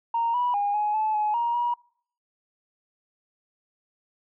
sine tone with pitch steps, 928 / 978 / 814 / 839 / 865 / 846 / 943 / 959 Hz, A#5 / B5 / G#5 / G#5 / A5 / G#5 / A#5 / A#5, -8 / -17 / -35 / +17 / -30 / +32 / +20 / +49 cents, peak -21 dBFS, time 0.14-1.74 s, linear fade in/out 5 ms, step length 200 ms, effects noise-tail reverb RT60 0.6 s tail -25 dB re dry + tanh soft clip ceiling -17 dBFS

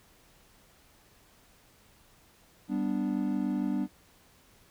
triangle chord, G major, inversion none, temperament equal, 196 / 246.9 / 293.7 Hz, G3 / B3 / D4, 0 / 0 / 0 cents, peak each -30 dBFS, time 2.68-3.88 s, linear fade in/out 50 ms, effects pink hiss -61 dBFS RMS until 4.7 s

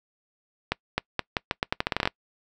accelerating click train, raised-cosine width 0.3 ms, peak -7 dBFS, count 15, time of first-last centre 0.72-2.075 s, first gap 260 ms, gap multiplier 0.82, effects noise-tail reverb RT60 0.1 s tail -25 dB re dry

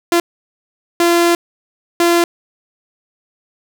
sawtooth tone bursts at uneven times, 342.9 Hz, F4, 32 cents flat, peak -6 dBFS, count 3, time 0.12-0.2 / 1-1.35 / 2-2.24 s, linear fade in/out 2 ms, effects none

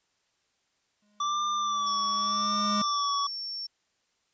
square tone with exponential growth, 207.7 Hz, G#3, in tune, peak -28 dBFS, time 1.02-2.82 s, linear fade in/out 5 ms, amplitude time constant 390 ms
square tone with vibrato, 1163 Hz, D6, 17 cents flat, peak -27 dBFS, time 1.2-3.27 s, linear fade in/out 5 ms, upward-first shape sine, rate 0.88 Hz, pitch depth 47 cents each way
sine tone, 5450 Hz, F8, 43 cents flat, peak -33 dBFS, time 1.86-3.67 s, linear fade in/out 10 ms
effects white hiss -73 dBFS RMS until 4.33 s + resampled to 16000 Hz

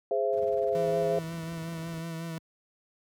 sine chord, Ab augmented, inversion none, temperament equal with one note detuned, 415.3 / 523.3 / 671.2 Hz, Ab4 / C5 / E5, 0 / 0 / +31 cents, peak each -29 dBFS, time 0.11-1.19 s, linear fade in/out 2 ms
brown noise with tremolo, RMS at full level -42 dBFS, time 0.32-2.01 s, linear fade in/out 20 ms, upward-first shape sine, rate 20 Hz, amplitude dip 70%
40% pulse tone with vibrato, 164.81 Hz, E3, in tune, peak -33 dBFS, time 0.75-2.38 s, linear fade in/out 0 ms, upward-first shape sine, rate 5.5 Hz, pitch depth 30 cents each way
effects high-pass 100 Hz 12 dB/octave

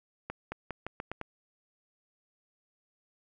accelerating click train, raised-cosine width 0.5 ms, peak -21 dBFS, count 7, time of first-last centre 0.3-1.214 s, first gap 220 ms, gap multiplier 0.85, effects none

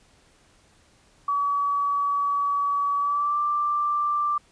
sine tone with pitch glide, 1139 to 1178.5 Hz, C#6 to D6, +47 to +6 cents, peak -21 dBFS, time 1.28-4.38 s, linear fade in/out 5 ms, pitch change +59 cents, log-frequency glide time 2.98-3.39 s, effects pink hiss -59 dBFS RMS until 4.51 s + resampled to 22050 Hz

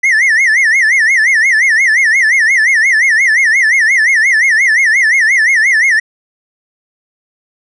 triangle tone with vibrato, 1938 Hz, B6, 33 cents flat, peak -5 dBFS, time 0.03-6 s, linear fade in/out 10 ms, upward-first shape sine, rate 5.7 Hz, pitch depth 200 cents each way, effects resampled to 24000 Hz

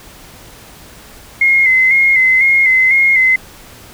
sine tone with vibrato, 2098 Hz, C7, 4 cents sharp, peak -7 dBFS, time 1.41-3.36 s, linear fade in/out 5 ms, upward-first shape square, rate 2 Hz, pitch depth 39 cents each way, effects pink hiss -38 dBFS RMS until 3.93 s

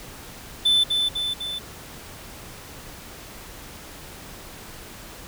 triangle tone with echo, 3520 Hz, A7, in tune, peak -14 dBFS, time 0.65-0.84 s, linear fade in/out 10 ms, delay 250 ms, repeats 3, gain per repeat -4 dB, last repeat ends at 1.59 s, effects pink hiss -41 dBFS RMS until 5.27 s

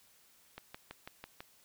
click train, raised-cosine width 0.3 ms, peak -28 dBFS, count 6, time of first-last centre 0.58-1.405 s, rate 6.06 Hz, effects white hiss -65 dBFS RMS until 1.64 s

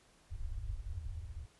pink low-pass noise, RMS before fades -41 dBFS, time 0.3-1.46 s, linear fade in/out 20 ms, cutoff 100 Hz, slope 48 dB/octave, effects pink hiss -66 dBFS RMS until 1.59 s + resampled to 24000 Hz

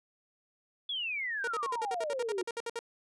sine exponential sweep, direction down, 3464 to 355.6 Hz, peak -32 dBFS, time 0.89-2.43 s, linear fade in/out 5 ms
sawtooth tone bursts, 466.2 Hz, A#4, in tune, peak -30 dBFS, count 15, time 1.44-2.791 s, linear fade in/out 2 ms, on 35 ms, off 59 ms
effects resampled to 24000 Hz

